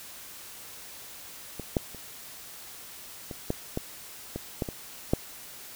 clicks, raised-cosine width 2 ms, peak -22 / -10 / -30 / -23 / -13 / -15 / -19 / -14 / -20 / -8 dBFS, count 10, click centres 1.597 / 1.768 / 1.947 / 3.312 / 3.504 / 3.774 / 4.36 / 4.622 / 4.688 / 5.135 s, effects white hiss -45 dBFS RMS until 5.75 s

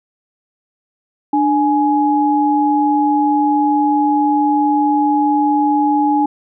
sine tone pair together, 295.9 / 837 Hz, D4 / G#5, +13 / +13 cents, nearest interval octave + tritone, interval 1800 cents, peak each -14 dBFS, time 1.33-6.26 s, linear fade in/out 5 ms, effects none

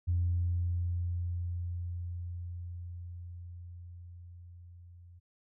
sine tone with level ramp, 87.31 Hz, F2, in tune, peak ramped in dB -25 to -51 dBFS, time 0.07-5.2 s, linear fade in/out 20 ms, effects tanh soft clip ceiling -21 dBFS

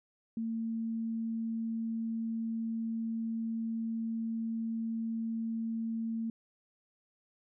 sine tone, 226.3 Hz, A3, 49 cents sharp, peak -32 dBFS, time 0.37-6.3 s, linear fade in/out 2 ms, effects none

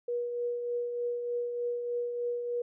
sine tone with tremolo, 481.3 Hz, B4, 45 cents flat, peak -28 dBFS, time 0.08-2.62 s, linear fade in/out 5 ms, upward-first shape triangle, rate 3.3 Hz, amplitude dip 45%, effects none

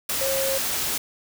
sine tone in noise, 539 Hz, C#5, 49 cents flat, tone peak -24 dBFS, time 0.21-0.58 s, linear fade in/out 5 ms, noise white, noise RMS -26 dBFS, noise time 0.09-0.98 s, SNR -1 dB, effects none

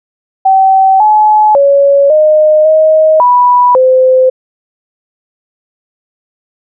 sine tone with pitch steps, 768 / 853 / 560 / 615 / 628 / 983 / 516 Hz, G5 / G#5 / C#5 / D#5 / D#5 / B5 / C5, -36 / +46 / +18 / -20 / +16 / -8 / -24 cents, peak -3 dBFS, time 0.45-4.3 s, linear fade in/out 10 ms, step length 550 ms, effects none

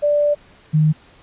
sine tone pair in turn, 587.3 / 154.39 Hz, D5 / D#3, 0 / -13 cents, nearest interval octave + major seventh, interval 2313 cents, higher first, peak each -13 / -11 dBFS, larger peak second, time 0.02-0.35 / 0.73-0.93 s, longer first, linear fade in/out 20 ms, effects pink hiss -49 dBFS RMS until 1.22 s + resampled to 8000 Hz

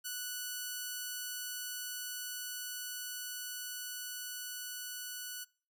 5% pulse tone with level ramp, 1480 Hz, F#6, in tune, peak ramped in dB -26 to -29 dBFS, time 0.04-5.45 s, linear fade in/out 20 ms, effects noise-tail reverb RT60 0.4 s tail -24 dB re dry + MP3 96 kbps

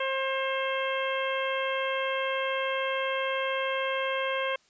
harmonic tone, 533 Hz, C5, 32 cents sharp, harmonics 1 / 2 / 3 / 4 / 5 / 6, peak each -30 / -33 / -35 / -36 / -37 / -38 dBFS, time 0-4.56 s, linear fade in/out 5 ms, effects white hiss -64 dBFS RMS until 4.69 s + resampled to 16000 Hz

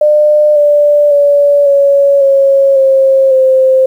sine tone with pitch steps, 600 / 586.6 / 573.6 / 560.8 / 548.3 / 536.1 / 524.1 Hz, D5 / D5 / D5 / C#5 / C#5 / C5 / C5, +37 / -2 / -41 / +20 / -19 / +42 / +3 cents, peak -4 dBFS, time 0.01-3.86 s, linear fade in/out 5 ms, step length 550 ms, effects 7-bit

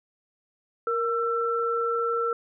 sine tone pair together, 466.6 / 1338.9 Hz, A#4 / E6, +2 / +27 cents, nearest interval octave + tritone, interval 1825 cents, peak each -26 dBFS, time 0.87-2.33 s, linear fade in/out 2 ms, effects none

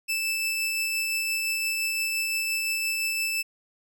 sawtooth tone with tremolo, 2637 Hz, E7, in tune, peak -21 dBFS, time 0.08-3.43 s, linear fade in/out 20 ms, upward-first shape triangle, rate 5.8 Hz, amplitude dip 25%, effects none

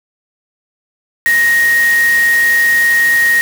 sine tone in noise, 1872 Hz, A#6, 7 cents sharp, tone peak -8 dBFS, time 1.26-3.41 s, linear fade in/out 0 ms, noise white, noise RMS -23 dBFS, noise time 1.26-3.41 s, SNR +12 dB, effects none

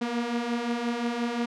sawtooth beating tone pair, 233.1 / 238.8 Hz, A#3 / A#3, 0 / +42 cents, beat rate 5.7 Hz, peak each -29 / -24 dBFS, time 0.01-1.46 s, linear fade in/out 10 ms, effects low-pass 5000 Hz 12 dB/octave

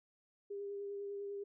sine tone with vibrato, 402.3 Hz, G4, 45 cents sharp, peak -40 dBFS, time 0.5-1.44 s, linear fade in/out 10 ms, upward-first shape sine, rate 10 Hz, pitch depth 15 cents each way, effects none

